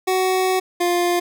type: tone pair in turn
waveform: 25% pulse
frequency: 373.5 / 350.7 Hz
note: F#4 / F4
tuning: +16 / +7 cents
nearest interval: minor second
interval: 109 cents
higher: first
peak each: -13 dBFS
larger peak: neither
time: 0.07-0.6 / 0.8-1.2 s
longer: first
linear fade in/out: 10 ms
effects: none